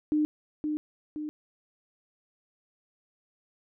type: tone with echo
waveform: sine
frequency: 302.8 Hz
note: D#4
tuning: 47 cents flat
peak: -22 dBFS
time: 0.12-0.25 s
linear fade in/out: 0 ms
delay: 520 ms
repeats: 2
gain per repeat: -5 dB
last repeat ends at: 1.29 s
effects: none